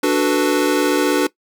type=chord; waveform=square; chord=B minor seventh; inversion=first; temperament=equal; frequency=293.7 / 370 / 440 / 493.9 Hz; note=D4 / F#4 / A4 / B4; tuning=0 / 0 / 0 / 0 cents; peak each=-18 / -20 / -23 / -22 dBFS; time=0.03-1.27 s; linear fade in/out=5 ms; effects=noise-tail reverb RT60 0.1 s tail -19 dB re dry